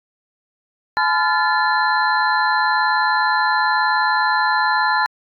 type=tone cluster; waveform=sine; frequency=855 / 1014 / 1392 / 1739 / 4093 Hz; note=A5 / B5 / F6 / A6 / C8; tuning=-50 / +45 / -6 / -21 / -39 cents; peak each=-20 / -20 / -22 / -20 / -28 dBFS; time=0.97-5.06 s; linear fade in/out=0 ms; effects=AAC 64 kbps